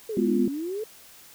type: exponential two-way sweep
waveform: sine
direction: down then up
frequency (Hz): 459.3 to 246.9 to 451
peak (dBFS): -28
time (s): 0.09-0.84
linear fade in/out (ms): 5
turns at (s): 0.43
type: chord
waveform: sine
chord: F diminished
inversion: first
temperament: equal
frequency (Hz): 207.7 / 246.9 / 349.2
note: Ab3 / Cb4 / F4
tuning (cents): 0 / 0 / 0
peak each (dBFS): -25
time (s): 0.17-0.48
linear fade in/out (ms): 2
effects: white hiss -50 dBFS RMS until 1.34 s